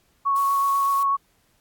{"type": "tone with vibrato", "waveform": "sine", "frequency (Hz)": 1108.7, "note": "C#6", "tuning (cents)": 0, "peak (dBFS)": -18, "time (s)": [0.25, 1.17], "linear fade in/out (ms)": 20, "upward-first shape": "sine", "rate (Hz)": 8.1, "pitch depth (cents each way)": 12}
{"type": "noise", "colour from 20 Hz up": "blue", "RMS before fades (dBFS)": -38, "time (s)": [0.36, 1.03], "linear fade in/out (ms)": 0}
{"effects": ["pink hiss -64 dBFS RMS until 1.6 s", "AAC 64 kbps"]}